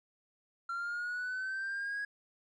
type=linear sweep; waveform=triangle; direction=up; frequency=1367 to 1661.2 Hz; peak=-32 dBFS; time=0.69-2.05 s; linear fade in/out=5 ms; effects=tanh soft clip ceiling -29 dBFS + resampled to 22050 Hz